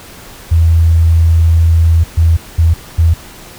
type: tone bursts at uneven times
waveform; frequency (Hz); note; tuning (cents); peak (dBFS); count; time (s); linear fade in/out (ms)
sine; 82.41; E2; 0; -5; 4; 0.51-2.04 / 2.17-2.37 / 2.58-2.74 / 2.98-3.14; 10
effects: pink hiss -34 dBFS RMS until 3.58 s